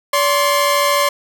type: tone pair together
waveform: sawtooth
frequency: 574 / 1054.5 Hz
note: D5 / C6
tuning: -40 / +13 cents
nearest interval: major seventh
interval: 1053 cents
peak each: -12 dBFS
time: 0.13-1.09 s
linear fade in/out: 5 ms
effects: none